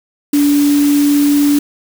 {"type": "tone in noise", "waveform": "sine", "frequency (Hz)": 288.7, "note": "D4", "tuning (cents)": -30, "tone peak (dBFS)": -8, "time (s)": [0.33, 1.59], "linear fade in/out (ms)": 5, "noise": "white", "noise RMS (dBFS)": -24, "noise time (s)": [0.33, 1.59], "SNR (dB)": 13, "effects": []}